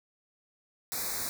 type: band-stop noise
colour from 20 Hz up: white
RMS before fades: -34 dBFS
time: 0.92-1.29 s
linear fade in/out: 0 ms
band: 2400 to 3700 Hz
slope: 96 dB/octave
effects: none